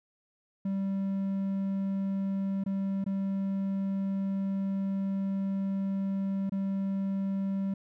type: tone with dropouts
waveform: triangle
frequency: 194.8 Hz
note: G3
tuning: 11 cents flat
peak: -26 dBFS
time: 0.65-7.74 s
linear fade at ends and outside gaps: 5 ms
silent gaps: 2.639-2.661 / 3.042-3.062 / 6.496-6.52 s
effects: none